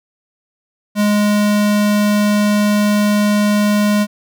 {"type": "tone", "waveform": "square", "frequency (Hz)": 207.7, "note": "G#3", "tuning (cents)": 0, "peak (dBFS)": -12, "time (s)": [0.95, 4.07], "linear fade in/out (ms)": 50, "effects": []}